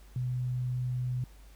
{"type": "tone", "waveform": "sine", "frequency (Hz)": 125.4, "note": "B2", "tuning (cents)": 27, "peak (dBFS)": -29, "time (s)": [0.16, 1.24], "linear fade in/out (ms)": 2, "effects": ["added 50 Hz sine -50 dBFS peak until 1.55 s", "pink hiss -61 dBFS RMS until 1.55 s"]}